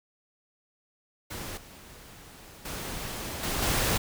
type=noise with level steps; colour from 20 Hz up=pink; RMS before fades=-38 / -49 / -36 / -30 / -26 dBFS; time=1.3-3.98 s; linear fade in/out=10 ms; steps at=1.57 / 2.65 / 3.43 / 3.62 s; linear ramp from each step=5 ms; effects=none